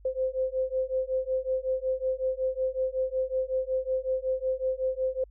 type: beating tone pair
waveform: sine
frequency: 517 / 522.4 Hz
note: C5 / C5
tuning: -21 / -3 cents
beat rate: 5.4 Hz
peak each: -29 / -29 dBFS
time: 0.05-5.24 s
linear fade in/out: 5 ms
effects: added 50 Hz sine -50 dBFS peak until 5.3 s